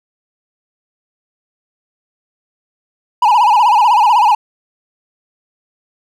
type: tone with vibrato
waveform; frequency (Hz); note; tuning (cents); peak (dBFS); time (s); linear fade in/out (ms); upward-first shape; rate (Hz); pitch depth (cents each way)
triangle; 906; A#5; -50; -5; 3.22-4.35; 5; sine; 16; 170
effects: none